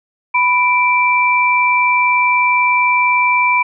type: tone pair together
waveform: sine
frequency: 991 / 2342 Hz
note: B5 / D7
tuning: +6 / -5 cents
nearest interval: octave + minor third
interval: 1489 cents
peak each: -13 dBFS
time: 0.34-3.63 s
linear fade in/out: 10 ms
effects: none

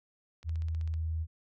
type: click train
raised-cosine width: 0.2 ms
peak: -36 dBFS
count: 9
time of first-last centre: 0.43-0.94 s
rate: 15.7 Hz
type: tone with pitch glide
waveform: sine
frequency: 81 to 80.44 Hz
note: E2 to E2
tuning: -30 to -42 cents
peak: -30 dBFS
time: 0.44-1.27 s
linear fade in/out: 50 ms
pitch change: -12 cents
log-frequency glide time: 0.61-0.94 s
effects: none

